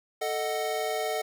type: chord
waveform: square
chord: D# diminished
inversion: second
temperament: equal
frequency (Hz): 440 / 622.3 / 740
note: A4 / D#5 / F#5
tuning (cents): 0 / 0 / 0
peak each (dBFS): -33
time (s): 0.21-1.22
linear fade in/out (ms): 10
effects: none